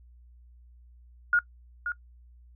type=tone with echo; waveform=sine; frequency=1431 Hz; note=F6; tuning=42 cents sharp; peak=-18 dBFS; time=1.33-1.39 s; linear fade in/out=2 ms; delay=530 ms; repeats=1; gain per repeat=-9 dB; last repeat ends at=1.92 s; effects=noise-tail reverb RT60 0.1 s tail -22 dB re dry + added 60 Hz sine -51 dBFS peak until 2.55 s